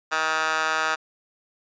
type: tone with high-pass filter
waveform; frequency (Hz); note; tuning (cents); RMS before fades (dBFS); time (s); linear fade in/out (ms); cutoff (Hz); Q
15% pulse; 158.2; D#3; +29; -24; 0.11-0.96; 20; 1100; 5.4
effects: resampled to 16000 Hz